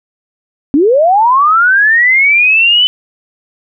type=linear sweep; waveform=sine; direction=up; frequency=261.6 to 3033 Hz; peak=-5 dBFS; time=0.74-2.87 s; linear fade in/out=0 ms; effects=none